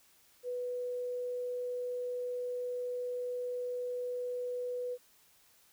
sine tone, 493.9 Hz, B4, in tune, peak -34 dBFS, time 0.43-4.98 s, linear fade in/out 50 ms, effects white hiss -65 dBFS RMS until 5.72 s

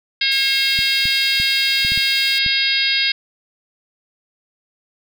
harmonic tone, 540 Hz, C#5, 45 cents flat, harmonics 3 / 4 / 5 / 6 / 7 / 8 / 9, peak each -26 / -22 / -23 / -23 / -22 / -25 / -21 dBFS, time 0.21-3.12 s, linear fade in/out 5 ms
pink high-pass noise, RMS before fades -34 dBFS, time 0.31-2.39 s, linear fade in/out 10 ms, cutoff 3500 Hz, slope 12 dB/octave
clicks, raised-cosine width 5 ms, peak -18 dBFS, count 7, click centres 0.79 / 1.055 / 1.4 / 1.849 / 1.92 / 1.976 / 2.463 s
effects none

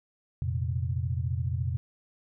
sine chord, F suspended fourth, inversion none, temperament equal, 87.31 / 116.54 / 130.81 Hz, F2 / Bb2 / C3, 0 / 0 / 0 cents, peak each -30 / -32 / -32 dBFS, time 0.42-1.77 s, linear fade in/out 0 ms, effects none

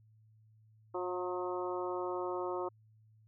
harmonic tone with a mistuned harmonic, 180 Hz, F#3, 47 cents flat, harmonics 2 / 3 / 4 / 5 / 6 / 7, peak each -37 / -41 / -44 / -43 / -44 / -46 dBFS, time 0.94-2.69 s, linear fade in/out 10 ms, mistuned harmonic 5, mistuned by +30 cents, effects added 109 Hz sine -61 dBFS peak until 3.27 s

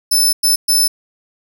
20% pulse tone bursts at uneven times, 5274 Hz, E8, in tune, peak -5 dBFS, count 3, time 0.11-0.33 / 0.43-0.56 / 0.68-0.88 s, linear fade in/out 10 ms, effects none

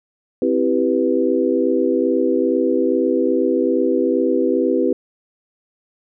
sine chord, C major seventh, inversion none, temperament equal, 261.6 / 329.6 / 392 / 493.9 Hz, C4 / E4 / G4 / B4, 0 / 0 / 0 / 0 cents, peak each -20 dBFS, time 0.42-4.93 s, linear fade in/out 2 ms, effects none

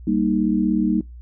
sine chord, Eb major, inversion first, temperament equal, 196 / 233.1 / 311.1 Hz, G3 / Bb3 / Eb4, 0 / 0 / 0 cents, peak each -21 dBFS, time 0.07-1.01 s, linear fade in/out 5 ms, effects noise-tail reverb RT60 0.2 s tail -26 dB re dry + added 60 Hz sine -36 dBFS peak until 1.21 s

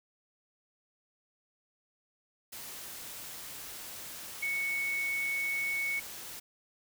sine tone in noise, 2217 Hz, C#7, in tune, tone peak -30 dBFS, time 4.42-6 s, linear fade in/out 10 ms, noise white, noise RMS -44 dBFS, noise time 2.52-6.4 s, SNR +11 dB, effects none

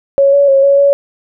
sine tone with pitch steps, 554 / 565 / 545 / 558 / 563 Hz, C#5 / C#5 / C#5 / C#5 / C#5, -1 / +33 / -29 / +11 / +27 cents, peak -5 dBFS, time 0.18-0.93 s, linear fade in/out 0 ms, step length 150 ms, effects none

